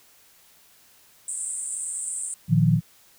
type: band-pass noise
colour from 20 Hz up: white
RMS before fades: -31 dBFS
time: 1.28-2.34 s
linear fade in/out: 2 ms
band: 7900 to 9000 Hz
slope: 96 dB/octave
type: chord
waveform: sine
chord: Bb suspended fourth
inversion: none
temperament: just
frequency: 116.54 / 155.39 / 174.81 Hz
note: Bb2 / Eb3 / F3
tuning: 0 / -2 / +2 cents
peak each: -21 / -19 / -21 dBFS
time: 2.48-2.81 s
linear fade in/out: 50 ms
effects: white hiss -56 dBFS RMS until 3.18 s